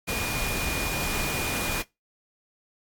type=tone in noise; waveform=sine; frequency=2438 Hz; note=D#7; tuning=36 cents flat; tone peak=-32 dBFS; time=0.07-1.83 s; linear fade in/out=20 ms; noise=pink; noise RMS=-29 dBFS; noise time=0.07-1.83 s; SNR=-6 dB; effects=noise-tail reverb RT60 0.2 s tail -21 dB re dry + AAC 64 kbps